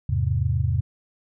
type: chord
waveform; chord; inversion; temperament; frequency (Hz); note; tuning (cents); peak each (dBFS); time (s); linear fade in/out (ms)
sine; E augmented; none; equal; 82.41 / 103.83 / 130.81; E2 / G#2 / B#2; 0 / 0 / 0; -24; 0.09-0.81; 5
effects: none